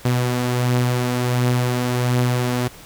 sawtooth beating tone pair, 123.47 / 124.87 Hz, B2 / B2, 0 / +20 cents, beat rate 1.4 Hz, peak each -14 / -22 dBFS, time 0.05-2.68 s, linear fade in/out 5 ms, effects pink hiss -42 dBFS RMS until 2.85 s

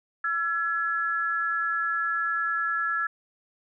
sine tone pair together, 1345.3 / 1695 Hz, E6 / G#6, +35 / +35 cents, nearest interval major third, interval 400 cents, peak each -27 dBFS, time 0.24-3.07 s, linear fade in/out 5 ms, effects none

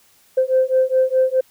sine beating tone pair, 517 / 521.8 Hz, C5 / C5, -21 / -5 cents, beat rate 4.8 Hz, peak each -16 dBFS, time 0.37-1.41 s, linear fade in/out 10 ms, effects tanh soft clip ceiling -7 dBFS + white hiss -55 dBFS RMS until 1.5 s

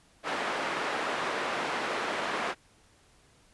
white band-pass noise, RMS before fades -32 dBFS, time 0.23-2.55 s, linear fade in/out 50 ms, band 290 to 1600 Hz, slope 12 dB/octave, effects pink hiss -62 dBFS RMS until 3.53 s + resampled to 24000 Hz

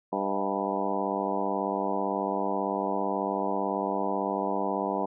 harmonic tone with a mistuned harmonic, 98.1 Hz, G2, 2 cents sharp, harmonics 2 / 3 / 4 / 5 / 6 / 7 / 8 / 9 / 10, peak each -35 / -35 / -35 / -35 / -35 / -35 / -35 / -35 / -35 dBFS, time 0.12-5.06 s, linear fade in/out 10 ms, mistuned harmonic 6, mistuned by +67 cents, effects none

